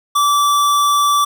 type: tone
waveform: square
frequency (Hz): 1160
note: D6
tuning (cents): -22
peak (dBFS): -12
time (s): 0.15-1.25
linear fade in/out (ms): 10
effects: none